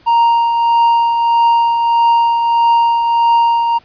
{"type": "tone with tremolo", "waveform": "triangle", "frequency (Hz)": 932.3, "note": "A#5", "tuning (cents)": 0, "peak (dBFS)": -5, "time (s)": [0.06, 3.79], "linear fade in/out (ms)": 20, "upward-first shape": "triangle", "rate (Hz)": 1.6, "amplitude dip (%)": 45, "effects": ["pink hiss -48 dBFS RMS until 3.84 s", "resampled to 11025 Hz"]}